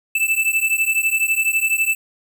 square beating tone pair, 2636 / 2648 Hz, E7 / E7, -1 / +7 cents, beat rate 12 Hz, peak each -20 dBFS, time 0.15-1.95 s, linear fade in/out 5 ms, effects none

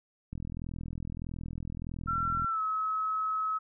click train, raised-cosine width 5 ms, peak -26 dBFS, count 89, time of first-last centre 0.33-2.445 s, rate 41.6 Hz
sine tone with pitch glide, 1355 to 1285.6 Hz, E6 to E6, +47 to -44 cents, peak -28 dBFS, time 2.07-3.59 s, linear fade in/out 20 ms, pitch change -91 cents, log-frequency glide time 2.47-2.61 s
effects none

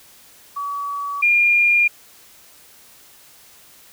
sine tone pair in turn, 1138 / 2411 Hz, C#6 / D7, +45 / +45 cents, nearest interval octave + minor second, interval 1300 cents, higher second, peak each -23 / -12 dBFS, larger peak second, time 0.56-1.22 / 1.22-1.88 s, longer neither, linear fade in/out 10 ms, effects white hiss -48 dBFS RMS until 3.92 s

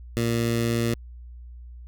15% pulse tone with notch filter, 116.54 Hz, A#2, in tune, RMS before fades -24 dBFS, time 0.17-0.94 s, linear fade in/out 0 ms, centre 980 Hz, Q 1.4, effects added 60 Hz sine -39 dBFS peak until 1.87 s

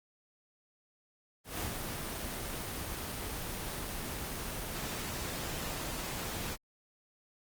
pink noise with ADSR envelope, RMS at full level -35 dBFS, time 1.44-6.57 s, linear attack 160 ms, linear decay 130 ms, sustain -3 dB, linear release 40 ms, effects Opus 24 kbps

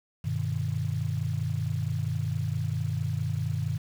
sine chord, G augmented, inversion none, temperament just, 98 / 122.5 / 153.12 Hz, G2 / B2 / D#3, 0 / -14 / -27 cents, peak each -31 dBFS, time 0.24-3.78 s, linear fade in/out 10 ms, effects 8-bit

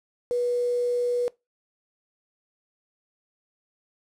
sine tone with quantisation, 486.8 Hz, B4, 25 cents flat, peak -22 dBFS, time 0.31-1.28 s, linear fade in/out 0 ms, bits 7, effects noise-tail reverb RT60 0.2 s tail -21 dB re dry + low-pass 8000 Hz 12 dB/octave

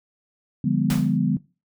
sine chord, D diminished seventh, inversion none, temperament equal with one note detuned, 146.83 / 174.61 / 203 / 246.9 Hz, D3 / F3 / Ab3 / Cb4, 0 / 0 / -39 / 0 cents, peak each -24 dBFS, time 0.64-1.37 s, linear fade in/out 5 ms
pink noise with exponential decay, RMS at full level -26 dBFS, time 0.9-1.18 s, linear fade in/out 2 ms, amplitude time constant 59 ms
effects noise-tail reverb RT60 0.3 s tail -20 dB re dry

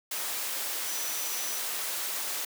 sine tone in noise, 5920 Hz, F#8, in tune, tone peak -38 dBFS, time 0.87-1.59 s, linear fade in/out 5 ms, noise white, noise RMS -33 dBFS, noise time 0.11-2.45 s, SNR -8 dB, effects high-pass 400 Hz 12 dB/octave

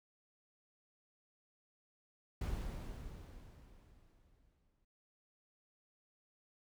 brown noise with exponential decay, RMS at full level -38 dBFS, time 2.41-4.85 s, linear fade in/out 5 ms, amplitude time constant 530 ms, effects none

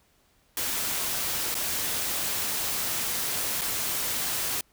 white noise with dropouts, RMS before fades -29 dBFS, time 0.57-4.61 s, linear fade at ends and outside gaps 2 ms, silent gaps 1.544-1.551 / 3.612-3.616 s, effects pink hiss -65 dBFS RMS until 4.72 s

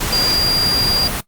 sine tone in noise, 4786 Hz, D8, 32 cents sharp, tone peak -14 dBFS, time 0.12-1.08 s, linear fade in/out 10 ms, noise pink, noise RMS -21 dBFS, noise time 0-1.21 s, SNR +4 dB, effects noise-tail reverb RT60 0.1 s tail -18 dB re dry + Opus 48 kbps

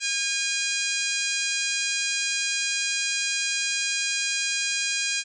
harmonic tone with a mistuned harmonic, 811 Hz, G#5, 41 cents flat, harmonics 2 / 3 / 4 / 5 / 6 / 7 / 8 / 9 / 10, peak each -33 / -29 / -34 / -33 / -32 / -36 / -33 / -34 / -36 dBFS, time 0-5.24 s, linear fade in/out 50 ms, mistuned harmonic 3, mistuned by +16 cents, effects none

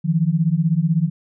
sine beating tone pair, 155.56 / 171.56 Hz, D#3 / F3, 0 / -31 cents, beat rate 16 Hz, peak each -18 dBFS, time 0.04-1.1 s, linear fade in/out 20 ms, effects none

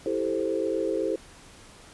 sine chord, A minor seventh, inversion second, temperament equal, 329.6 / 392 / 440 / 523.3 Hz, E4 / G4 / A4 / C5, 0 / 0 / 0 / 0 cents, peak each -30 dBFS, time 0.06-1.16 s, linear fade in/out 2 ms, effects pink hiss -50 dBFS RMS until 1.93 s + resampled to 24000 Hz

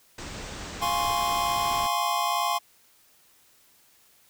pink low-pass noise, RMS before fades -38 dBFS, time 0.18-1.87 s, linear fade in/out 5 ms, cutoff 8500 Hz, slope 96 dB/octave
square chord, Db major seventh, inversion first, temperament equal, 698.5 / 830.6 / 1046.5 / 1108.7 Hz, F5 / Ab5 / C6 / Db6, 0 / 0 / 0 / 0 cents, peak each -31 / -31 / -28 / -32 dBFS, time 0.81-2.59 s, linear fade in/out 20 ms
effects white hiss -60 dBFS RMS until 4.29 s

